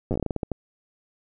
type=slowing click train; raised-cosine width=2 ms; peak=-13 dBFS; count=13; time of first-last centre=0.11-0.517 s; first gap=8 ms; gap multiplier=1.24; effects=none